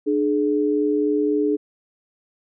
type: tone pair together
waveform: sine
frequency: 298.6 / 422.3 Hz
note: D4 / G#4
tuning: +29 / +29 cents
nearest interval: tritone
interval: 600 cents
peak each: -20 dBFS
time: 0.06-1.57 s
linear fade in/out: 20 ms
effects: none

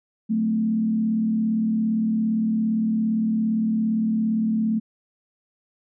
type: tone with frequency modulation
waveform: sine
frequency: 220 Hz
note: A3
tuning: in tune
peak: -19 dBFS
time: 0.29-4.8 s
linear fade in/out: 20 ms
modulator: 37.5 Hz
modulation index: 0.49
effects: none

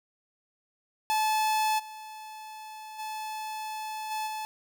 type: tone with level steps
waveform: 45% pulse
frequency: 866 Hz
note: A5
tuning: 28 cents flat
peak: -24 / -41 / -34 / -30 / -33 dBFS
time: 1.1-4.45 s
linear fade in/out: 0 ms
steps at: 1.78 / 2.98 / 4.1 / 4.26 s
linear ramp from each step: 20 ms
effects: none

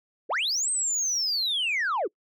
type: linear two-way sweep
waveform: sine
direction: up then down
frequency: 293.7 to 8372 to 293.7 Hz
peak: -22 dBFS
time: 0.29-2.08 s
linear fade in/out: 20 ms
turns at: 0.7 s
effects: noise-tail reverb RT60 0.1 s tail -26 dB re dry + tanh soft clip ceiling -22 dBFS

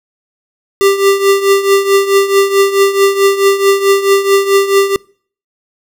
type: tone with tremolo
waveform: square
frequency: 394.7 Hz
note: G4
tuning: 12 cents sharp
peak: -5 dBFS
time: 0.81-4.96 s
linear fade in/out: 0 ms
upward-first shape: triangle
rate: 4.6 Hz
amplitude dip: 80%
effects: noise-tail reverb RT60 0.5 s tail -26 dB re dry

